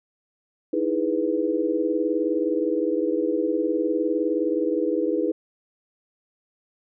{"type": "chord", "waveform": "sine", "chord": "E major seventh", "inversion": "third", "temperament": "equal with one note detuned", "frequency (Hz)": [310.1, 329.6, 415.3, 493.9], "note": ["D#4", "E4", "G#4", "B4"], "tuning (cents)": [-6, 0, 0, 0], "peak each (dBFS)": [-26, -26, -27, -26], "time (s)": [0.73, 5.32], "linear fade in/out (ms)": 5, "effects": []}